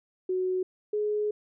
sine tone pair in turn, 370 / 420.3 Hz, F#4 / G#4, 0 / +21 cents, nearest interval major second, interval 221 cents, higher second, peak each -25 dBFS, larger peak neither, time 0.29-0.63 / 0.93-1.31 s, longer second, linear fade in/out 5 ms, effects none

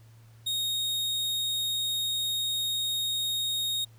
40% pulse tone, 3729 Hz, A#7, in tune, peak -26 dBFS, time 0.46-3.85 s, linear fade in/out 10 ms, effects added 113 Hz sine -51 dBFS peak until 3.98 s + pink hiss -63 dBFS RMS until 3.98 s

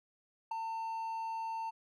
triangle tone with ADSR envelope, 900 Hz, A5, 39 cents sharp, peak -29 dBFS, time 0.51-1.71 s, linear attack 7 ms, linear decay 6 ms, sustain -5 dB, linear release 20 ms, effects none

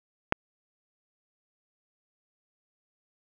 click, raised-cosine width 0.5 ms, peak -6 dBFS, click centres 0.324 s, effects none

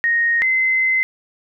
sine tone pair in turn, 1864.7 / 2057 Hz, A#6 / C7, 0 / -30 cents, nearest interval major second, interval 170 cents, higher second, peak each -14 dBFS, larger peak neither, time 0.04-0.42 / 0.42-1.03 s, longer second, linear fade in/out 0 ms, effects none

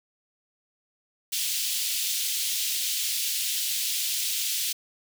pink high-pass noise, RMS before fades -28 dBFS, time 1.32-4.73 s, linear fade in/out 10 ms, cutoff 3000 Hz, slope 24 dB/octave, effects none

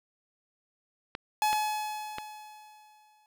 clicks, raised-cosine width 0.3 ms, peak -18 dBFS, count 3, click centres 1.151 / 1.53 / 2.184 s
45% pulse tone with exponential decay, 851 Hz, G#5, 42 cents sharp, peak -23 dBFS, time 1.42-3.26 s, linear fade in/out 1 ms, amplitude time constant 400 ms
effects none

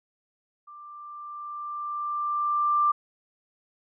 sine tone with level ramp, 1183 Hz, D6, 12 cents sharp, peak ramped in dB -43 to -18 dBFS, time 0.67-2.92 s, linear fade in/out 10 ms, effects none

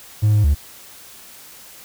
triangle tone with pitch steps, 106.3 / 105.3 / 72 Hz, G#2 / G#2 / D2, +41 / +24 / -34 cents, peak -9 dBFS, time 0.22-0.55 s, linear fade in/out 20 ms, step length 110 ms, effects tanh soft clip ceiling -6 dBFS + white hiss -42 dBFS RMS until 1.84 s

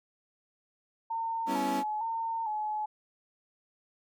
sine tone with vibrato, 880 Hz, A5, in tune, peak -30 dBFS, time 1.1-2.86 s, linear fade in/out 10 ms, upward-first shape square, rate 1.1 Hz, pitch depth 56 cents each way
35% pulse chord, C# half-diminished seventh, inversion second, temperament equal, 196 / 246.9 / 277.2 / 329.6 Hz, G3 / B3 / C#4 / E4, 0 / 0 / 0 / 0 cents, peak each -37 / -35 / -32 / -36 dBFS, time 1.46-1.84 s, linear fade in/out 50 ms
effects none

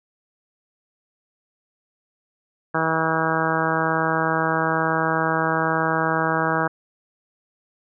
harmonic tone, 161.1 Hz, E3, 39 cents flat, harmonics 1 / 2 / 3 / 4 / 5 / 6 / 7 / 8 / 9 / 10, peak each -28 / -28 / -28 / -28 / -28 / -28 / -28 / -28 / -28 / -28 dBFS, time 2.74-6.68 s, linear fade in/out 10 ms, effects none

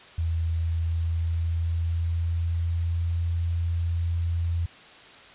sine tone with pitch glide, 82.41 to 84.73 Hz, E2 to E2, 0 to +48 cents, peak -23 dBFS, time 0.18-4.66 s, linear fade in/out 5 ms, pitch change +48 cents, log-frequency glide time 0.41-3.09 s, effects white hiss -48 dBFS RMS until 5.34 s + resampled to 8000 Hz

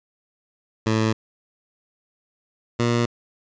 15% pulse tone pair in turn, 110.2 / 118.77 Hz, A2 / A#2, +3 / +33 cents, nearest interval minor second, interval 130 cents, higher second, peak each -12 dBFS, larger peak neither, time 0.86-1.13 / 2.79-3.06 s, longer neither, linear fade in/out 10 ms, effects resampled to 16000 Hz

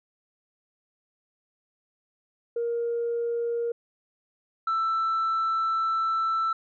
sine tone pair in turn, 469.5 / 1327.9 Hz, A#4 / E6, +12 / +12 cents, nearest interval octave + tritone, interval 1800 cents, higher second, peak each -24 / -21 dBFS, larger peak second, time 2.56-3.72 / 4.67-6.53 s, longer second, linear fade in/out 5 ms, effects tanh soft clip ceiling -21 dBFS

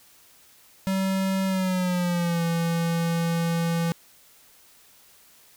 square tone with pitch glide, 191.5 to 167.68 Hz, G3 to E3, -40 to +30 cents, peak -23 dBFS, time 0.87-3.92 s, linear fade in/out 0 ms, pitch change -230 cents, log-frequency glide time 1.46-2.43 s, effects white hiss -55 dBFS RMS until 5.56 s

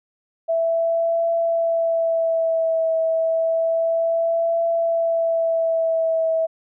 sine tone with vibrato, 659.3 Hz, E5, in tune, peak -17 dBFS, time 0.48-6.47 s, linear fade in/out 20 ms, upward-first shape triangle, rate 0.3 Hz, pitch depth 28 cents each way, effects none

